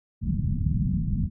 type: low-pass noise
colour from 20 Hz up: white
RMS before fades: -25 dBFS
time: 0.21-1.3 s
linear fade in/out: 50 ms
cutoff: 210 Hz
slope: 48 dB/octave
effects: none